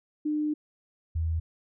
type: tone pair in turn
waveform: sine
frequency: 301.6 / 81.21 Hz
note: D4 / E2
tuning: +46 / -25 cents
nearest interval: octave + major seventh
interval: 2271 cents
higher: first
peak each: -25 dBFS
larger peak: neither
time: 0.25-0.54 / 1.15-1.4 s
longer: first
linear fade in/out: 10 ms
effects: none